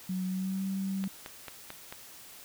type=tone with pitch glide; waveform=sine; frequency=185 to 192.86 Hz; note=F#3 to G3; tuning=0 to -28 cents; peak=-30 dBFS; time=0.09-1.08 s; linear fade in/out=5 ms; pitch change=+72 cents; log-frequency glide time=0.25-0.64 s
type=click train; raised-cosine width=0.3 ms; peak=-24 dBFS; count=5; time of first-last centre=1.04-1.925 s; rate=4.52 Hz
effects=white hiss -50 dBFS RMS until 2.44 s